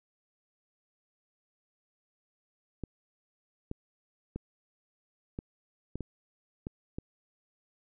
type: clicks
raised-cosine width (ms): 3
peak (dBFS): -23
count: 8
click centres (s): 2.837 / 3.714 / 4.36 / 5.389 / 5.956 / 6.007 / 6.669 / 6.985
effects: none